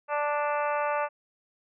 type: harmonic tone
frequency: 293.7 Hz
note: D4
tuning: in tune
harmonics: 2 / 3 / 4 / 5 / 6 / 7 / 8 / 9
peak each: -29 / -30 / -32 / -36 / -42 / -43 / -44 / -41 dBFS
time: 0.08-1.09 s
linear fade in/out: 50 ms
effects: none